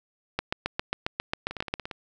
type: two click trains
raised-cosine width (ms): 0.3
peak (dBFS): -19 / -10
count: 8 / 11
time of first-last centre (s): 1.51-1.912 / 0.39-1.74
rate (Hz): 17.4 / 7.41
effects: none